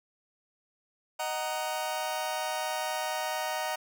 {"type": "chord", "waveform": "sawtooth", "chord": "D# minor", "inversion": "none", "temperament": "just", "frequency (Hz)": [622.3, 746.7, 933.4], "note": ["D#5", "F#5", "A#5"], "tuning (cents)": [0, 16, 2], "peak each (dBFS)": -31, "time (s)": [1.19, 3.76], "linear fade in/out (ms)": 10, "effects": []}